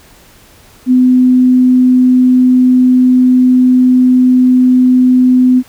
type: tone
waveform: sine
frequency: 253.1 Hz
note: B3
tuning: 43 cents sharp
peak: -4 dBFS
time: 0.86-5.63 s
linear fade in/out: 50 ms
effects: pink hiss -42 dBFS RMS until 5.68 s